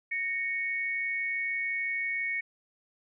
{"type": "tone pair together", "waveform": "sine", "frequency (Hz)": [1864.3, 2217], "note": ["A#6", "C#7"], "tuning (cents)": [0, 0], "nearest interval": "minor third", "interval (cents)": 300, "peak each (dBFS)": [-34, -30], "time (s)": [0.11, 2.41], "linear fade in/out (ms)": 10, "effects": []}